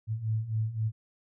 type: beating tone pair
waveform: sine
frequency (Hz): 107.8 / 111.6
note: A2 / A2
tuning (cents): -35 / +25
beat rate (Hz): 3.8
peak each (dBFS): -33 / -29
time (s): 0.07-0.92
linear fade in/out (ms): 50
effects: none